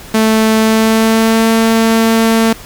sawtooth tone with pitch glide, 220 to 225.3 Hz, A3 to A3, 0 to +41 cents, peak -4 dBFS, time 0.14-2.53 s, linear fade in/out 5 ms, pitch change +41 cents, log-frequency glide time 0.57-1.49 s, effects pink hiss -33 dBFS RMS until 2.65 s

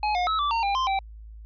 square tone with pitch steps, 844 / 718 / 1295 / 1163 / 916 / 799 / 1043 / 778 Hz, G#5 / F5 / E6 / D6 / A#5 / G5 / C6 / G5, +28 / +48 / -31 / -17 / -31 / +33 / -6 / -13 cents, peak -23 dBFS, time 0.03-0.99 s, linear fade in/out 2 ms, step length 120 ms, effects added 54 Hz sine -40 dBFS peak until 1.45 s + resampled to 11025 Hz

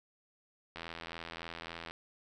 click train, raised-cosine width 0.3 ms, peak -26 dBFS, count 97, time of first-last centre 0.76-1.91 s, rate 83.5 Hz, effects none

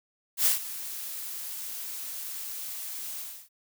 blue noise with ADSR envelope, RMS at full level -21 dBFS, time 0.37-3.49 s, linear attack 89 ms, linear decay 130 ms, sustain -16 dB, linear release 300 ms, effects none

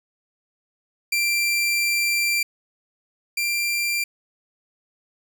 sawtooth tone pair in turn, 2360 / 2371 Hz, D7 / D7, +8 / +16 cents, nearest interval unison, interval 8 cents, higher second, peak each -16 / -18 dBFS, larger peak first, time 1.12-2.43 / 3.37-4.04 s, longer first, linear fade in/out 5 ms, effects none

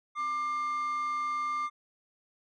triangle tone pair together, 1190 / 2118 Hz, D6 / C7, +22 / +21 cents, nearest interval minor seventh, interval 999 cents, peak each -26 / -37 dBFS, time 0.15-1.7 s, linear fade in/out 50 ms, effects tanh soft clip ceiling -26 dBFS + resampled to 22050 Hz

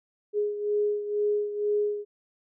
sine beating tone pair, 415.3 / 417.4 Hz, G#4 / G#4, 0 / +9 cents, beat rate 2.1 Hz, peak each -25 / -31 dBFS, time 0.33-2.05 s, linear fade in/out 50 ms, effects none

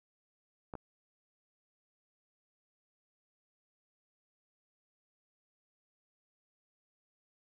clicks, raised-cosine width 1 ms, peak -28 dBFS, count 2, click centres 0.738 / 0.753 s, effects none

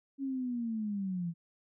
sine linear sweep, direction down, 277.2 to 164.81 Hz, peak -32 dBFS, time 0.18-1.34 s, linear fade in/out 50 ms, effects none

